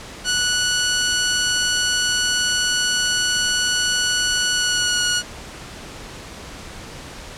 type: tone with pitch glide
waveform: 10% pulse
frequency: 1473 to 1455.2 Hz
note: F#6 to F#6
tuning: -8 to -29 cents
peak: -8 dBFS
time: 0.24-5.23 s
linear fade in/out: 50 ms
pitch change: -21 cents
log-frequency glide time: 4.53-5.05 s
effects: pink hiss -36 dBFS RMS until 7.37 s + low-pass 8000 Hz 12 dB/octave